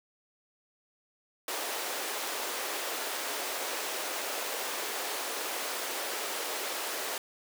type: high-pass noise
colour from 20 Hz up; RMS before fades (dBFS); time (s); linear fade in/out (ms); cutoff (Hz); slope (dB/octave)
pink; -35; 1.48-7.18; 2; 390; 24
effects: none